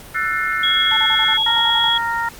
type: chord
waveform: sine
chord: F# half-diminished seventh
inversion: third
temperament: just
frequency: 1332 / 1480 / 1776 / 2131 Hz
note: E6 / F#6 / A6 / C7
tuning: +18 / 0 / +16 / +31 cents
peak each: -23 dBFS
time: 0.14-1.38 s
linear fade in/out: 20 ms
type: tone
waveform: sine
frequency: 3322 Hz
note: G#7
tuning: in tune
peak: -15 dBFS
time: 0.63-1.98 s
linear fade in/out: 5 ms
type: tone bursts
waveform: sine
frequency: 880 Hz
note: A5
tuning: in tune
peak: -22 dBFS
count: 11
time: 0.91-1.893 s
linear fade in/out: 10 ms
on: 63 ms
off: 29 ms
type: harmonic tone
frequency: 464 Hz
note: A#4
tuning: 8 cents flat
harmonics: 2 / 3 / 4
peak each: -21 / -24 / -24 dBFS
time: 1.46-2.29 s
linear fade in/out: 5 ms
effects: pink hiss -39 dBFS RMS until 2.39 s + Opus 48 kbps